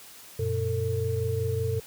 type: tone cluster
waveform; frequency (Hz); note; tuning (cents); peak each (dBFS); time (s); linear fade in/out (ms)
sine; 94.1 / 119.4 / 449; F#2 / A#2 / A4; +30 / +42 / +35; -29; 0.39-1.8; 5
effects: white hiss -48 dBFS RMS until 1.86 s + high-pass 60 Hz 12 dB/octave